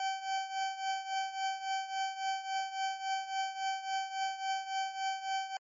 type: tone with tremolo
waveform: 40% pulse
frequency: 771 Hz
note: G5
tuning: 29 cents flat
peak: -29 dBFS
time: 0-5.57 s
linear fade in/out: 2 ms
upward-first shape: triangle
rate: 3.6 Hz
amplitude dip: 80%
effects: MP3 32 kbps